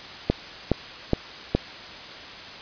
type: click train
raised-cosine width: 2 ms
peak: -5 dBFS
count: 4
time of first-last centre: 0.3-1.55 s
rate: 2.4 Hz
effects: white hiss -39 dBFS RMS until 2.61 s + resampled to 11025 Hz